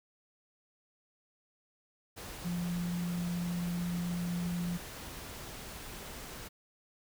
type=tone in noise; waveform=sine; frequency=174.61 Hz; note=F3; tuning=in tune; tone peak=-32 dBFS; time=2.44-4.78 s; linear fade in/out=20 ms; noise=pink; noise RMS=-45 dBFS; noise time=2.16-6.49 s; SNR=+10 dB; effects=none